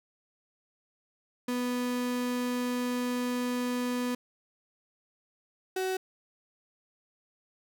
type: tone pair in turn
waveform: 35% pulse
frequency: 246.9 / 375.5 Hz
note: B3 / F#4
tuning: 0 / +26 cents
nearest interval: perfect fifth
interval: 726 cents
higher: second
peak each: -27 dBFS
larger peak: neither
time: 1.48-4.15 / 5.76-5.97 s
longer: first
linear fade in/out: 5 ms
effects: none